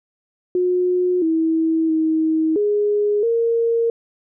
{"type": "tone with pitch steps", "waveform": "sine", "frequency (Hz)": [361.3, 323.2, 317.7, 414.6, 462.4], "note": ["F#4", "E4", "D#4", "G#4", "A#4"], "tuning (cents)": [-41, -34, 36, -3, -14], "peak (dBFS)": -15, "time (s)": [0.55, 3.9], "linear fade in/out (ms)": 2, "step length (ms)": 670, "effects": []}